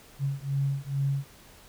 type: beating tone pair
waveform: sine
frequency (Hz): 137.4 / 139.7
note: C#3 / C#3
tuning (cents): -15 / +14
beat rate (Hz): 2.3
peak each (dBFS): -29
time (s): 0.19-1.25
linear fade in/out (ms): 50
effects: pink hiss -53 dBFS RMS until 1.68 s